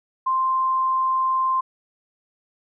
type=tone; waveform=sine; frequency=1046.5 Hz; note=C6; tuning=in tune; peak=-18 dBFS; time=0.26-1.61 s; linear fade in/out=10 ms; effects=none